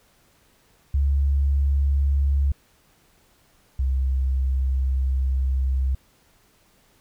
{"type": "tone pair in turn", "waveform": "sine", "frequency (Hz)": [69.7, 65.79], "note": ["C#2", "C2"], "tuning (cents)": [10, 10], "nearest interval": "minor second", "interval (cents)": 100, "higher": "first", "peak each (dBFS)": [-17, -19], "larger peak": "first", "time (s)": [[0.94, 2.52], [3.79, 5.95]], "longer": "second", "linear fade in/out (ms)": 5, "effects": ["pink hiss -60 dBFS RMS until 7 s"]}